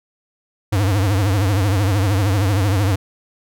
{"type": "tone with vibrato", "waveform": "square", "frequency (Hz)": 98.9, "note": "G2", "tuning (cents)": 16, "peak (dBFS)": -15, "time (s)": [0.72, 2.96], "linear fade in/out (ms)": 10, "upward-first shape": "triangle", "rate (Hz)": 13, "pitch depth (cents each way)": 170, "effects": []}